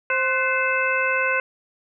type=harmonic tone with a mistuned harmonic; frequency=523.3 Hz; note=C5; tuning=in tune; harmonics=1 / 2 / 3 / 4 / 5; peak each=-26 / -27 / -23 / -27 / -25 dBFS; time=0.1-1.4 s; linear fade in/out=2 ms; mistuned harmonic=3; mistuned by=-72 cents; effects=none